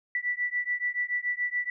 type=beating tone pair; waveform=sine; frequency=1961 / 1968 Hz; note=B6 / B6; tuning=-13 / -7 cents; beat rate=7 Hz; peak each=-30 / -30 dBFS; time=0.15-1.7 s; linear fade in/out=2 ms; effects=none